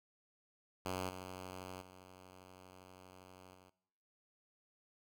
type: tone with level steps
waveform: 5% pulse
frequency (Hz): 92.5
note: F#2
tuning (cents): 0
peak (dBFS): -27 / -35 / -45 / -50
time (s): 0.85-3.7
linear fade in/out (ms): 10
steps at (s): 1.09 / 1.81 / 3.54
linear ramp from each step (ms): 5
effects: noise-tail reverb RT60 0.8 s tail -21 dB re dry